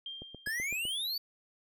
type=tone with exponential decay; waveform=sine; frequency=3186 Hz; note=G7; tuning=27 cents sharp; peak=-37 dBFS; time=0.06-0.89 s; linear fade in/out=2 ms; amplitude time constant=180 ms
type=click train; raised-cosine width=2 ms; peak=-32 dBFS; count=6; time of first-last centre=0.22-0.853 s; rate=7.9 Hz
type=exponential sweep; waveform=square; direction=up; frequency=1649 to 4614 Hz; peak=-33 dBFS; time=0.46-1.18 s; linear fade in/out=5 ms
effects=none